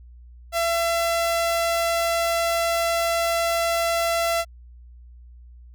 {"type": "tone", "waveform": "sawtooth", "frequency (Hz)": 674, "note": "E5", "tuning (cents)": 38, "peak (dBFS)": -16, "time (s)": [0.52, 4.45], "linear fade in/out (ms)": 50, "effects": ["added 60 Hz sine -42 dBFS peak until 5.74 s", "MP3 96 kbps"]}